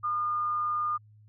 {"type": "tone with amplitude modulation", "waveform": "sine", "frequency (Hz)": 1214, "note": "D#6", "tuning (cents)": -43, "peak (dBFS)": -25, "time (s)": [0.03, 0.98], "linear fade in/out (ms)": 20, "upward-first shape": "sine", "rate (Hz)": 179, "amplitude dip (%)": 25, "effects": ["added 106 Hz sine -53 dBFS peak until 1.28 s"]}